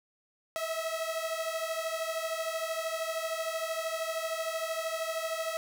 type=beating tone pair; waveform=sawtooth; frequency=642 / 655 Hz; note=E5 / E5; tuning=-46 / -11 cents; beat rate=13 Hz; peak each=-31 dBFS; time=0.56-5.57 s; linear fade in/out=0 ms; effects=none